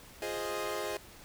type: chord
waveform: sawtooth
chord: F minor seventh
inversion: none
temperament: equal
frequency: 349.2 / 415.3 / 523.3 / 622.3 Hz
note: F4 / Ab4 / C5 / Eb5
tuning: 0 / 0 / 0 / 0 cents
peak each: -38 / -34 / -37 / -35 dBFS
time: 0.22-0.97 s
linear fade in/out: 2 ms
effects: pink hiss -53 dBFS RMS until 1.24 s